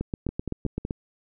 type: two click trains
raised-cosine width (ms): 3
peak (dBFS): -15 / -17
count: 8 / 4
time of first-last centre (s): 0.01-0.909 / 0.29-0.851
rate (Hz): 7.79 / 5.35
effects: none